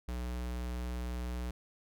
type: tone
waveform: square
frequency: 61 Hz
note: B1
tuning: 21 cents flat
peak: -36 dBFS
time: 0.08-1.51 s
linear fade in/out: 5 ms
effects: none